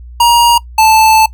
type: tone pair in turn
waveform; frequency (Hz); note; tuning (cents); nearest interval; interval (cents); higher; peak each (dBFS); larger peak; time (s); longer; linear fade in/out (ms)
square; 945 / 878.6; A#5 / A5; +23 / -3; minor second; 126; first; -5; neither; 0.2-0.58 / 0.78-1.26; second; 5
effects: noise-tail reverb RT60 0.1 s tail -20 dB re dry + added 60 Hz sine -28 dBFS peak until 1.33 s